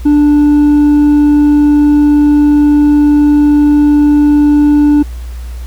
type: tone with hard clipping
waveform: sine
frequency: 293.7 Hz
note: D4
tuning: in tune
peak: -5 dBFS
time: 0.05-5.03 s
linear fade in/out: 10 ms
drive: 2 dB
effects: added 60 Hz sine -20 dBFS peak until 5.66 s + pink hiss -39 dBFS RMS until 5.66 s